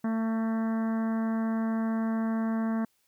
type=harmonic tone with a mistuned harmonic; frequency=223.9 Hz; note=A3; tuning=30 cents sharp; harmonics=1 / 2 / 3 / 4 / 5 / 6 / 7 / 8 / 9; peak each=-26 / -43 / -39 / -44 / -43 / -48 / -47 / -50 / -56 dBFS; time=0.04-2.85 s; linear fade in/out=5 ms; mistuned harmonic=9; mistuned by=-42 cents; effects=white hiss -71 dBFS RMS until 3.07 s